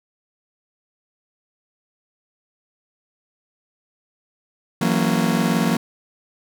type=chord; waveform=40% pulse; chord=F# dominant seventh; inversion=third; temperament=just; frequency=166.5 / 185 / 231.2 / 277.5 Hz; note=E3 / F#3 / A#3 / C#4; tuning=+18 / 0 / -14 / +2 cents; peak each=-22 / -22 / -20 / -26 dBFS; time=4.81-5.77 s; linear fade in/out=5 ms; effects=none